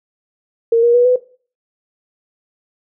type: tone with pitch steps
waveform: sine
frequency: 460.9 / 473.6 / 486.6 / 500 Hz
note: A#4 / A#4 / B4 / B4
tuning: -20 / +27 / -26 / +21 cents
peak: -8 dBFS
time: 0.72-1.16 s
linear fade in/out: 5 ms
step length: 110 ms
effects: noise-tail reverb RT60 0.4 s tail -17 dB re dry